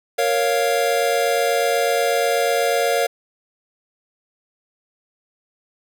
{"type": "chord", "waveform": "square", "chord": "Bb minor", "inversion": "none", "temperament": "equal", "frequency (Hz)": [466.2, 554.4, 698.5], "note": ["Bb4", "Db5", "F5"], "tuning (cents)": [0, 0, 0], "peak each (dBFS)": -22, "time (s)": [0.18, 3.07], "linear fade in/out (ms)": 10, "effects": []}